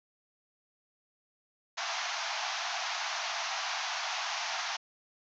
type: band-pass noise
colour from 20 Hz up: pink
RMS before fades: -35 dBFS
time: 1.77-4.77 s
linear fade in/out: 10 ms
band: 660 to 6500 Hz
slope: 96 dB/octave
effects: none